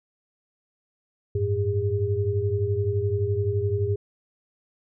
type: tone cluster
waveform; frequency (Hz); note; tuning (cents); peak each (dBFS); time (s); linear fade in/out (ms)
sine; 95.1 / 106.8 / 405.5; F#2 / G#2 / G#4; +48 / +49 / -41; -26; 1.35-3.96; 5
effects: none